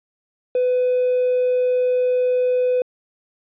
triangle tone with hard clipping, 501 Hz, B4, 25 cents sharp, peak -16 dBFS, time 0.55-2.82 s, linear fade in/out 2 ms, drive 4 dB, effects resampled to 8000 Hz

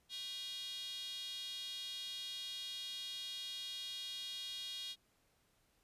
square tone with high-pass filter, 220 Hz, A3, in tune, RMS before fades -45 dBFS, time 0.09-4.96 s, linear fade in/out 50 ms, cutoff 3500 Hz, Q 9.2, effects pink hiss -75 dBFS RMS until 5.83 s + resampled to 32000 Hz

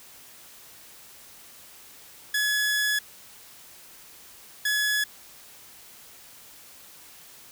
sawtooth tone bursts at uneven times, 1696 Hz, G#6, 36 cents sharp, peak -19 dBFS, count 2, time 2.34-2.99 / 4.65-5.04 s, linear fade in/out 5 ms, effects white hiss -49 dBFS RMS until 7.51 s

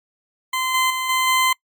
20% pulse tone with level steps, 1033 Hz, C6, 22 cents flat, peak -15 / -11 / -17 / -12 / -10 dBFS, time 0.53-1.53 s, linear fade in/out 5 ms, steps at 0.74 / 0.9 / 1.09 / 1.27 s, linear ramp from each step 5 ms, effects noise-tail reverb RT60 0.1 s tail -25 dB re dry + MP3 96 kbps

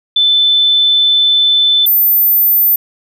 sine tone pair in turn, 3520 / 14080 Hz, A7 / A9, 0 / 0 cents, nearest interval 2 octaves, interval 2400 cents, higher second, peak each -7 dBFS, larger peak neither, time 0.16-1.86 / 1.86-2.76 s, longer first, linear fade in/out 5 ms, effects none

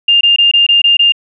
sine tone bursts, 2806 Hz, F7, 8 cents sharp, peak -5 dBFS, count 7, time 0.08-1.122 s, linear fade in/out 5 ms, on 130 ms, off 22 ms, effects none

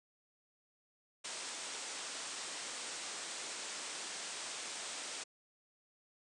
white low-pass noise, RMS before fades -44 dBFS, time 1.24-5.24 s, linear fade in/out 10 ms, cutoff 9000 Hz, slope 96 dB/octave, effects high-pass 300 Hz 12 dB/octave

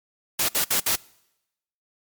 white noise bursts, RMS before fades -22 dBFS, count 4, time 0.39-0.957 s, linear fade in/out 5 ms, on 96 ms, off 61 ms, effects noise-tail reverb RT60 0.9 s tail -24 dB re dry + MP3 96 kbps

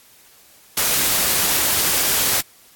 white noise, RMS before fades -18 dBFS, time 0.77-2.41 s, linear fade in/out 5 ms, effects white hiss -50 dBFS RMS until 2.75 s + AAC 64 kbps

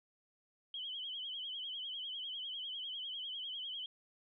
sine tone with vibrato, 3136 Hz, G7, in tune, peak -40 dBFS, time 0.74-3.86 s, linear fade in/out 2 ms, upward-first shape sine, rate 10 Hz, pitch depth 94 cents each way, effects none

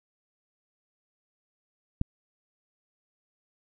click, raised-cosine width 5 ms, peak -13 dBFS, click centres 2.014 s, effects none

